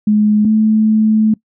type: tone pair in turn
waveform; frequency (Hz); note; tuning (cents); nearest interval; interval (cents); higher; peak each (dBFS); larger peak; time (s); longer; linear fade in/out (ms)
sine; 211 / 217.1; G#3 / A3; +28 / -23; unison; 49; second; -8; neither; 0.07-0.45 / 0.45-1.34; second; 5
effects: noise-tail reverb RT60 0.1 s tail -22 dB re dry

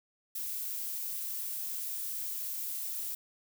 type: noise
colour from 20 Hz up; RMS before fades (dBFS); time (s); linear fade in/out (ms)
violet; -37; 0.35-3.15; 5
effects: none

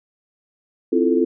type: chord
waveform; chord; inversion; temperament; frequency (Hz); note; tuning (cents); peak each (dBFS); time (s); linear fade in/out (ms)
sine; F major seventh; second; equal; 261.6 / 329.6 / 349.2 / 440; C4 / E4 / F4 / A4; 0 / 0 / 0 / 0; -20; 0.92-1.25; 10
effects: none

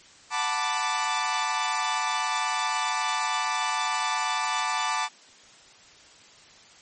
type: chord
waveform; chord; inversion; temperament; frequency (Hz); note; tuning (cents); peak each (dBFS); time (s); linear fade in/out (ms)
sawtooth; B minor seventh; second; equal; 740 / 880 / 987.8 / 1174.7; F#5 / A5 / B5 / D6; 0 / 0 / 0 / 0; -30 / -25 / -29 / -25; 0.3-5.09; 50
effects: white hiss -52 dBFS RMS until 6.81 s + MP3 32 kbps

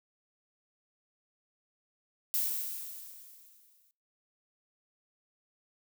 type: noise with exponential decay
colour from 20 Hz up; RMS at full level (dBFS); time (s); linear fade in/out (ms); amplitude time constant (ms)
violet; -29; 2.34-3.91; 0; 340
effects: noise-tail reverb RT60 0.4 s tail -25 dB re dry

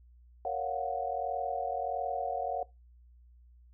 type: chord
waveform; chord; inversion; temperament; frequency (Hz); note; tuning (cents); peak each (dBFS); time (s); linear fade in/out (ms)
sine; Gb major seventh; first; equal; 466.2 / 554.4 / 698.5 / 740; Bb4 / Db5 / F5 / Gb5; 0 / 0 / 0 / 0; -40 / -37 / -36 / -34; 0.45-2.63; 2
effects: noise-tail reverb RT60 0.2 s tail -19 dB re dry + added 60 Hz sine -55 dBFS peak until 3.73 s

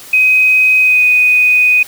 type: tone with pitch glide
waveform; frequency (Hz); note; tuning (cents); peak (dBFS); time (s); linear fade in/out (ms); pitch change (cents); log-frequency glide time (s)
sine; 2518 to 2492; D#7 to D#7; +20 to +2; -6; 0.13-1.83; 5; -18; 0.81-1.03
effects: white hiss -34 dBFS RMS until 1.87 s

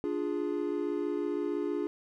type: chord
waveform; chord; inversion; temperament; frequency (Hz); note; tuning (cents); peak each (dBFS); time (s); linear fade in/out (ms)
triangle; D diminished; none; equal; 293.7 / 349.2 / 415.3; D4 / F4 / Ab4; 0 / 0 / 0; -32; 0.04-1.87; 0
effects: none

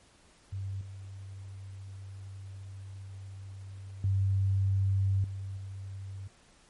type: tone with level steps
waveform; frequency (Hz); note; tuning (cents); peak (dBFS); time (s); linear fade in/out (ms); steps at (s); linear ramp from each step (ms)
sine; 97.2; G2; -14; -33 / -41 / -24 / -35 / -38; 0.52-6.28; 10; 0.81 / 4.04 / 5.24 / 5.57; 2
effects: pink hiss -61 dBFS RMS until 6.69 s + MP3 48 kbps

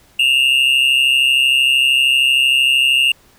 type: tone pair together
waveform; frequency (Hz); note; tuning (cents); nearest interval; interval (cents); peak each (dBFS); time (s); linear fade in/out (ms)
triangle; 2700 / 2833; E7 / F7; +41 / +24; minor second; 83; -12; 0.19-3.12; 5
effects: pink hiss -51 dBFS RMS until 3.38 s

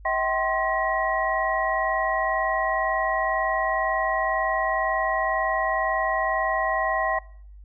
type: tone cluster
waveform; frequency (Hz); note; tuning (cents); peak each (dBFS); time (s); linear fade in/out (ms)
sine; 643 / 765 / 1055 / 1910; E5 / G5 / C6 / A#6; -43 / -42 / +14 / +42; -27; 0.05-7.19; 5
effects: noise-tail reverb RT60 0.6 s tail -22 dB re dry + added 50 Hz sine -42 dBFS peak until 7.64 s

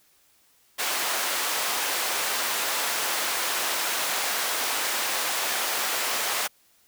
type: high-pass noise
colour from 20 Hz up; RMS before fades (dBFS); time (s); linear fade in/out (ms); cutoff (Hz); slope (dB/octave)
pink; -27; 0.78-6.48; 20; 730; 12
effects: white hiss -62 dBFS RMS until 6.87 s

